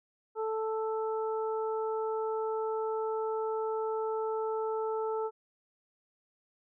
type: harmonic tone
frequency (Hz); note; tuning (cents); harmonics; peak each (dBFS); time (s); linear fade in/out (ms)
440; A4; 0; 1 / 2 / 3; -31 / -37 / -41; 0.35-5.31; 50
effects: none